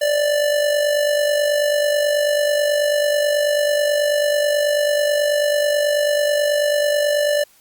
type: tone with amplitude modulation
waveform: square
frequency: 587.3 Hz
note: D5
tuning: in tune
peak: -14 dBFS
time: 0.01-7.44 s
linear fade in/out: 10 ms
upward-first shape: sine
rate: 49.2 Hz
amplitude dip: 50%
effects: white hiss -53 dBFS RMS until 7.6 s + Opus 48 kbps